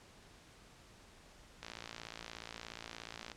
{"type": "click train", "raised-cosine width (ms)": 0.2, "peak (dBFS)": -27, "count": 97, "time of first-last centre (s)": [1.63, 3.317], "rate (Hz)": 56.9, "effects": ["pink hiss -60 dBFS RMS until 3.36 s", "low-pass 8000 Hz 12 dB/octave"]}